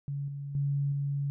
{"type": "tone with level steps", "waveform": "sine", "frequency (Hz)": 141.2, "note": "C#3", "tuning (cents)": 32, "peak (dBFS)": [-31, -35, -26, -28], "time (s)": [0.08, 1.3], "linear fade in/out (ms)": 0, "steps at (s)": [0.28, 0.55, 0.92], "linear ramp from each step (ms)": 2, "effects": []}